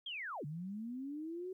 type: linear two-way sweep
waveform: sine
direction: down then up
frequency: 3322 to 141.2 to 378.8 Hz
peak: -40 dBFS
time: 0.06-1.53 s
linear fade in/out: 5 ms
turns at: 0.45 s
effects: 13-bit